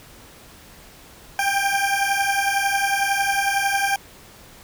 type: beating tone pair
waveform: 20% pulse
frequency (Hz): 788 / 799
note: G5 / G5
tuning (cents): +9 / +33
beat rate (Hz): 11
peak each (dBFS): -17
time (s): 1.39-3.96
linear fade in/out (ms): 2
effects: pink hiss -46 dBFS RMS until 4.63 s